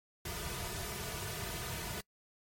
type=noise with comb filter; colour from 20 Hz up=pink; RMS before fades=-40 dBFS; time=0.25-2.01 s; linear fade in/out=5 ms; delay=3.7 ms; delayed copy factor=-0.95; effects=noise-tail reverb RT60 0.1 s tail -25 dB re dry + MP3 64 kbps